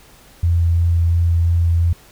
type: tone with vibrato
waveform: sine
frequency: 84.8 Hz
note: E2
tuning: 50 cents sharp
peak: -12 dBFS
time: 0.43-1.93 s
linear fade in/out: 5 ms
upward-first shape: sine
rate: 2.9 Hz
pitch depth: 11 cents each way
effects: pink hiss -47 dBFS RMS until 2.11 s